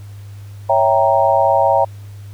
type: chord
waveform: sine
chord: C# diminished seventh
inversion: none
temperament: equal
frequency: 554.4 / 659.3 / 784 / 932.3 Hz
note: C#5 / E5 / G5 / Bb5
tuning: 0 / 0 / 0 / 0 cents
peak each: -16 dBFS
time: 0.69-1.85 s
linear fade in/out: 10 ms
effects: added 101 Hz sine -31 dBFS peak until 2.33 s + pink hiss -49 dBFS RMS until 2.33 s